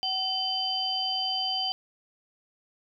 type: tone cluster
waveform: sine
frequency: 755 / 3062 / 4735 Hz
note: F#5 / G7 / D8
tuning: +35 / -41 / +13 cents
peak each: -33 / -29 / -31 dBFS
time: 0.03-1.72 s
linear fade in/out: 0 ms
effects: none